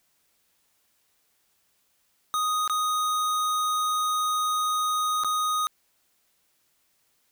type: tone with dropouts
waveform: square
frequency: 1244.5 Hz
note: D#6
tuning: in tune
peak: -24 dBFS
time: 2.34-5.67 s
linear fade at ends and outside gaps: 0 ms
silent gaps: 2.677-2.697 / 5.236-5.246 s
effects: white hiss -69 dBFS RMS until 7.31 s